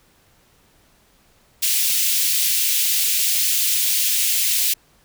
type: high-pass noise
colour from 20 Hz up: white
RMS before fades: -19 dBFS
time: 1.62-4.74 s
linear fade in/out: 10 ms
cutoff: 2400 Hz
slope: 24 dB/octave
effects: pink hiss -57 dBFS RMS until 5.04 s